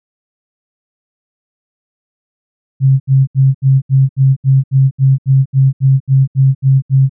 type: tone bursts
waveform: sine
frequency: 134.3 Hz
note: C3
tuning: 46 cents sharp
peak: -5 dBFS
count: 16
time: 2.8-7.095 s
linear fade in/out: 50 ms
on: 200 ms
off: 73 ms
effects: none